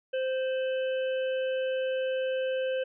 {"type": "harmonic tone with a mistuned harmonic", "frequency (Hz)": 521, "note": "C5", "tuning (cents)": -7, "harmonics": [1, 3, 5, 6], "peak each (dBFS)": [-27, -40, -44, -44], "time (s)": [0.13, 2.84], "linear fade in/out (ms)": 10, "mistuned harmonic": 6, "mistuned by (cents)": -59, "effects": []}